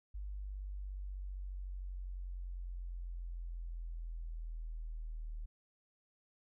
sine exponential sweep, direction down, 49.96 to 38.89 Hz, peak -40 dBFS, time 0.14-5.46 s, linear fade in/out 10 ms, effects none

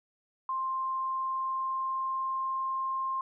sine tone with pitch glide, 1052 to 1059.3 Hz, C6 to C6, +9 to +21 cents, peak -29 dBFS, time 0.49-3.21 s, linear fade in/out 2 ms, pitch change +12 cents, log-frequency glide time 0.85-2.95 s, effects none

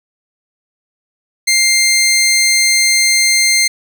15% pulse tone, 2100 Hz, C7, 6 cents sharp, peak -3 dBFS, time 1.47-3.68 s, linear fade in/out 10 ms, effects none

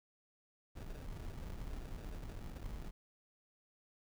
brown noise with sample-and-hold, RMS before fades -45 dBFS, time 0.75-2.91 s, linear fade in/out 20 ms, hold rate 1050 Hz, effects none

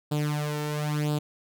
sawtooth tone with flanger, 149.3 Hz, D3, 29 cents sharp, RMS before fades -28 dBFS, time 0.11-1.19 s, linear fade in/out 10 ms, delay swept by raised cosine 0.24 to 2.24 ms, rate 0.98 Hz, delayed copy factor +0.75, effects none

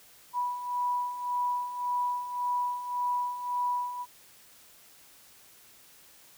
sine beating tone pair, 980 / 981.8 Hz, B5 / B5, -14 / -10 cents, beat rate 1.8 Hz, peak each -35 / -29 dBFS, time 0.33-4.06 s, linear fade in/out 50 ms, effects white hiss -56 dBFS RMS until 6.37 s

